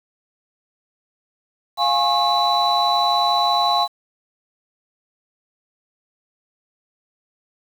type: tone cluster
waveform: sine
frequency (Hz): 700 / 831 / 1086 / 3963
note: F5 / G#5 / C#6 / B7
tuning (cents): +4 / +1 / -36 / +5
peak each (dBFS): -20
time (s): 1.77-3.88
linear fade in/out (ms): 50
effects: tanh soft clip ceiling -8 dBFS + 7-bit